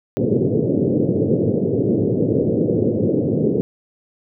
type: band-pass noise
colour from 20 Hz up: white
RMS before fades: -18 dBFS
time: 0.17-3.61 s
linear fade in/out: 0 ms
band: 100 to 490 Hz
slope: 48 dB/octave
effects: none